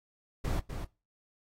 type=noise with echo; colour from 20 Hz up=brown; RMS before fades=-30 dBFS; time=0.44-0.6 s; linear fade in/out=10 ms; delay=250 ms; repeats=1; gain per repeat=-7 dB; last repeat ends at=0.85 s; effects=noise-tail reverb RT60 0.3 s tail -22 dB re dry + AAC 48 kbps